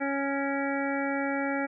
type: harmonic tone with a mistuned harmonic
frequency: 277.2 Hz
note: C#4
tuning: in tune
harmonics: 1 / 2 / 3 / 5 / 6 / 7 / 8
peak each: -30 / -33 / -35 / -37 / -38 / -38 / -39 dBFS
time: 0-1.67 s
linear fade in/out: 20 ms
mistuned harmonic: 8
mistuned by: +51 cents
effects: none